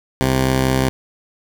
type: tone pair together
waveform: 10% pulse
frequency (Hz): 65.41 / 130.82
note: C2 / C3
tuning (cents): 0 / 0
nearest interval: octave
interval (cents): 1200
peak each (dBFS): -11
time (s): 0.21-0.89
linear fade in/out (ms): 0
effects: none